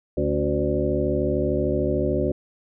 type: harmonic tone with a mistuned harmonic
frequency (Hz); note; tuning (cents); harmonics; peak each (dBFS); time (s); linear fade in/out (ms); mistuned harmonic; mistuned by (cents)
73.42; D2; 0; 1 / 2 / 3 / 4 / 5 / 7 / 8; -28 / -29 / -31 / -28 / -25 / -28 / -28; 0.17-2.32; 5; 4; -86
effects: none